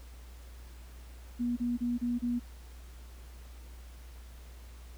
sine tone bursts, 241 Hz, B3, 42 cents flat, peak -28 dBFS, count 5, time 1.39-2.398 s, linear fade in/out 20 ms, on 180 ms, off 27 ms, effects added 60 Hz sine -46 dBFS peak until 4.97 s + pink hiss -58 dBFS RMS until 4.97 s

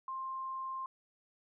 sine tone, 1055 Hz, C6, 14 cents sharp, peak -37 dBFS, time 0.08-0.86 s, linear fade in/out 2 ms, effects none

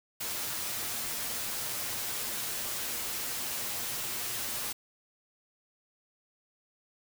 white noise with comb filter, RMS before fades -35 dBFS, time 0.2-4.73 s, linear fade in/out 10 ms, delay 8.5 ms, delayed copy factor +0.55, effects none

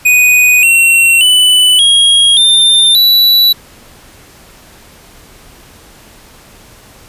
square tone with pitch steps, 2485 / 2726 / 2990 / 3279 / 3596 / 3945 Hz, D#7 / F7 / F#7 / G#7 / A7 / B7, -3 / -43 / +17 / -23 / +37 / -3 cents, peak -5 dBFS, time 0.05-3.53 s, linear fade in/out 10 ms, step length 580 ms, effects pink hiss -39 dBFS RMS until 7.08 s + resampled to 32000 Hz

